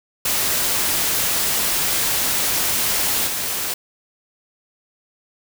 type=noise with level steps; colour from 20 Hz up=white; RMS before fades=-20 / -24 dBFS; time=0.25-3.74 s; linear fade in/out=5 ms; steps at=3.26 s; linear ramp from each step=20 ms; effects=none